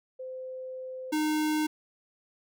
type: tone pair in turn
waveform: sine / square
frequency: 516 / 306.8 Hz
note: C5 / D#4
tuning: -24 / -24 cents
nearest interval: major sixth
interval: 900 cents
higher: first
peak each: -36 / -26 dBFS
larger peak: second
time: 0.19-1.12 / 1.12-1.67 s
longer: first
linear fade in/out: 10 ms
effects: none